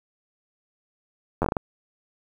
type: slowing click train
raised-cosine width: 1 ms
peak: -9 dBFS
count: 7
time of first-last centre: 1.42-1.568 s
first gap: 10 ms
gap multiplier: 1.36
effects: 8-bit